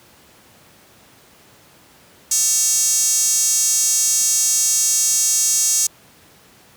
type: tone with high-pass filter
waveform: square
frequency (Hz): 250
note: B3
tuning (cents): +21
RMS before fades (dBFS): -17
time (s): 2.31-5.87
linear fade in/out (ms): 5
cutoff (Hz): 6800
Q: 4.5
effects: pink hiss -49 dBFS RMS until 6.76 s + high-pass 100 Hz 12 dB/octave